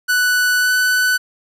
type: tone with pitch glide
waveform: 45% pulse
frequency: 1485 to 1497.1 Hz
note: F#6 to F#6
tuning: +6 to +20 cents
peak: -13 dBFS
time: 0.08-1.18 s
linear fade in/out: 20 ms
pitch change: +14 cents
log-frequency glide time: 0.59-0.71 s
effects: none